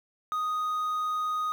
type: tone with quantisation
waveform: triangle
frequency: 1244.5 Hz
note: D#6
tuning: in tune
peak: -25 dBFS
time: 0.32-1.52 s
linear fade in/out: 0 ms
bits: 9
effects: none